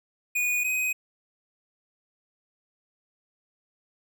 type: tone pair in turn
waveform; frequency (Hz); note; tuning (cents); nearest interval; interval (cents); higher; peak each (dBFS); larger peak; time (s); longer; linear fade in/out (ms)
square; 2462 / 2509; D#7 / D#7; -19 / +14; unison; 33; second; -24 / -25; first; 0.35-0.64 / 0.64-0.93; neither; 10
effects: none